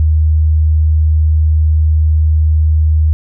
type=tone; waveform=sine; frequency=77.78 Hz; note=D#2; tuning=in tune; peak=-7 dBFS; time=0-3.13 s; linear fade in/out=0 ms; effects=none